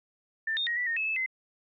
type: tone with pitch steps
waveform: sine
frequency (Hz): 1784 / 3669 / 1886 / 1964 / 1843 / 2596 / 2615 / 2056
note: A6 / A#7 / A#6 / B6 / A#6 / E7 / E7 / C7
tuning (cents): +23 / -28 / +20 / -10 / -20 / -27 / -15 / -31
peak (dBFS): -27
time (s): 0.47-1.262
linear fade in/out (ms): 5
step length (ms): 99
effects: none